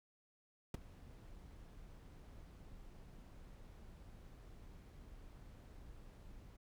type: noise with ADSR envelope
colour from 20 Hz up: brown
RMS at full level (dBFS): -34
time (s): 0.74-6.57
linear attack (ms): 3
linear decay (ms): 13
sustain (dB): -22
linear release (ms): 13
effects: none